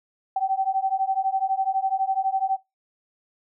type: beating tone pair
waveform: sine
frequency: 764 / 776 Hz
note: G5 / G5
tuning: -45 / -18 cents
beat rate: 12 Hz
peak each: -24 dBFS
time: 0.36-2.57 s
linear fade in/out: 5 ms
effects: noise-tail reverb RT60 0.2 s tail -18 dB re dry